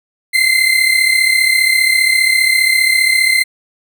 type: tone pair together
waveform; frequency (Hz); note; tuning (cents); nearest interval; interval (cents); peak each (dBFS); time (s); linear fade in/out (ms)
35% pulse; 2058 / 2093; C7 / C7; -29 / 0; unison; 29; -11; 0.33-3.44; 20
effects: none